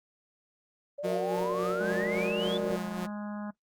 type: exponential sweep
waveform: sine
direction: up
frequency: 560 to 3551 Hz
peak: -34 dBFS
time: 0.98-2.58 s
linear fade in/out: 10 ms
type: tone with tremolo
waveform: sawtooth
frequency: 179.7 Hz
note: F3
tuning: 50 cents sharp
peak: -29 dBFS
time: 1.03-3.07 s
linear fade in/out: 20 ms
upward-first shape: sine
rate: 3.6 Hz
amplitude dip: 45%
type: chord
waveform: sine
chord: Gb augmented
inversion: none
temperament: equal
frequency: 370 / 466.2 / 587.3 Hz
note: Gb4 / Bb4 / D5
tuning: 0 / 0 / 0 cents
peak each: -34 / -32 / -32 dBFS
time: 1.04-2.77 s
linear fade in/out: 20 ms
type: harmonic tone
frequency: 207.7 Hz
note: G#3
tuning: in tune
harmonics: 1 / 3 / 4 / 5 / 6 / 7 / 8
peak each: -35 / -45 / -47 / -49 / -51 / -52 / -53 dBFS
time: 1.8-3.51 s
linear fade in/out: 10 ms
effects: noise-tail reverb RT60 0.1 s tail -19 dB re dry + Opus 24 kbps